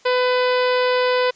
harmonic tone, 501 Hz, B4, 25 cents sharp, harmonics 1 / 2 / 3 / 4 / 5 / 6 / 7 / 8 / 9 / 10, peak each -17 / -23 / -27 / -29 / -31 / -33 / -34 / -35 / -36 / -37 dBFS, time 0.05-1.31 s, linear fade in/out 10 ms, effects white hiss -52 dBFS RMS until 1.35 s + resampled to 16000 Hz

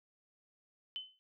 sine tone with exponential decay, 3042 Hz, F#7, 47 cents sharp, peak -35 dBFS, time 0.96-1.19 s, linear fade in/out 0 ms, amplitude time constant 48 ms, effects none

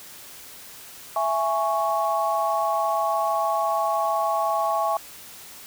sine chord, C# minor, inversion first, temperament just, 665.2 / 831.5 / 1108.7 Hz, E5 / G#5 / C#6, +16 / +2 / 0 cents, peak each -25 dBFS, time 1.16-4.97 s, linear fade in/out 2 ms, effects white hiss -43 dBFS RMS until 5.66 s

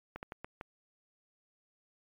slowing click train, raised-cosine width 0.5 ms, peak -26 dBFS, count 5, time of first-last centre 0.16-0.611 s, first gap 69 ms, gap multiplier 1.34, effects MP3 96 kbps

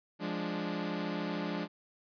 sawtooth chord, D diminished, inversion first, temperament equal, 174.61 / 207.7 / 293.7 Hz, F3 / Ab3 / D4, 0 / 0 / 0 cents, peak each -34 dBFS, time 0.19-1.68 s, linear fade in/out 50 ms, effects resampled to 11025 Hz

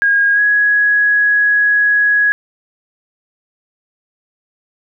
sine tone with pitch glide, 1632 to 1670.1 Hz, G#6 to G#6, -31 to +9 cents, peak -9 dBFS, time 0.02-2.32 s, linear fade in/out 0 ms, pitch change +40 cents, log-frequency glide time 0.34-0.4 s, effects none

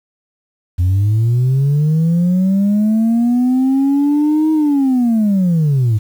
sine linear two-way sweep, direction up then down, 86.3 to 315.8 to 102.5 Hz, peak -8 dBFS, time 0.78-5.99 s, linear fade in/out 20 ms, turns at 4.52 s, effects tanh soft clip ceiling -9 dBFS + 7-bit

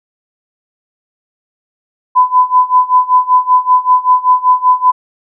sine tone with tremolo, 1005 Hz, B5, 30 cents sharp, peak -3 dBFS, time 2.15-4.92 s, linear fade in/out 20 ms, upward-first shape sine, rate 5.2 Hz, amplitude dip 90%, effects none

